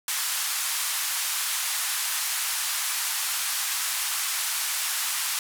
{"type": "band-pass noise", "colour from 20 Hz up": "white", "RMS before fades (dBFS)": -28, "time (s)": [0.08, 5.39], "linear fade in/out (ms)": 2, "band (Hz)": [910, 13000], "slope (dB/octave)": 24, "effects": []}